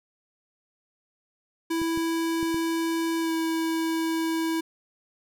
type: tone with pitch glide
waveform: square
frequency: 329.6 to 325.8 Hz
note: E4 to E4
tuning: 0 to -20 cents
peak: -25 dBFS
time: 1.7-4.61 s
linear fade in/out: 10 ms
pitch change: -20 cents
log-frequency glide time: 3.2-3.32 s
type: clicks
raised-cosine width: 3 ms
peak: -24 dBFS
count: 4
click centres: 1.817 / 1.975 / 2.429 / 2.544 s
effects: none